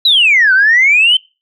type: exponential two-way sweep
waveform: sine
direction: down then up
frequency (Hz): 4046 to 1480 to 3121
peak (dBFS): -5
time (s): 0.05-1.17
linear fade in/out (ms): 5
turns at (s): 0.53
effects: noise-tail reverb RT60 0.3 s tail -25 dB re dry + tanh soft clip ceiling -1 dBFS